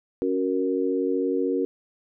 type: chord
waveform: sine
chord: F# major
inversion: second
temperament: equal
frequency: 277.2 / 370 / 466.2 Hz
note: C#4 / F#4 / A#4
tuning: 0 / 0 / 0 cents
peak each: -26 dBFS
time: 0.22-1.65 s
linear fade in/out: 0 ms
effects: none